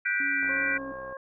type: chord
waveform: sine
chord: G major seventh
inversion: third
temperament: just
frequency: 1470 / 1568 / 1960 / 2352 Hz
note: F#6 / G6 / B6 / D7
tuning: -12 / 0 / -14 / +2 cents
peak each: -30 dBFS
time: 0.05-0.78 s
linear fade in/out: 10 ms
type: tone with vibrato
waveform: sine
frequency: 277.2 Hz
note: C#4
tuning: in tune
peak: -37 dBFS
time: 0.2-0.92 s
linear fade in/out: 2 ms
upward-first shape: sine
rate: 2.7 Hz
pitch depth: 20 cents each way
type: click train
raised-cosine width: 1 ms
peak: -32 dBFS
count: 46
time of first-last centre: 0.43-1.126 s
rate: 64.7 Hz
type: harmonic tone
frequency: 540 Hz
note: C#5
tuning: 45 cents flat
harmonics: 1 / 2 / 3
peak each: -38 / -41 / -43 dBFS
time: 0.49-1.17 s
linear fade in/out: 2 ms
effects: none